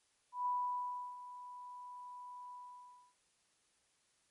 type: tone with ADSR envelope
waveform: sine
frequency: 987.8 Hz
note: B5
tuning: in tune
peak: -32 dBFS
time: 0.32-3.15 s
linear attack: 140 ms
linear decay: 700 ms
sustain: -15 dB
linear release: 630 ms
effects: white hiss -75 dBFS RMS until 4.3 s + MP3 48 kbps